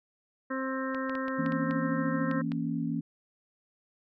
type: harmonic tone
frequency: 263.9 Hz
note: C4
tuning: 15 cents sharp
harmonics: 1 / 2 / 4 / 5 / 6 / 7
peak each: -33 / -36 / -39 / -40 / -41 / -41 dBFS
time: 0.5-2.42 s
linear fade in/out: 10 ms
type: clicks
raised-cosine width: 0.3 ms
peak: -25 dBFS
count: 9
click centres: 0.947 / 1.096 / 1.153 / 1.282 / 1.462 / 1.522 / 1.71 / 2.313 / 2.519 s
type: chord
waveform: sine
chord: A# diminished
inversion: second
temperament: equal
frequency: 164.81 / 233.1 / 277.2 Hz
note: E3 / A#3 / C#4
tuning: 0 / 0 / 0 cents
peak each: -33 dBFS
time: 1.38-3.01 s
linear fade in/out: 10 ms
effects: none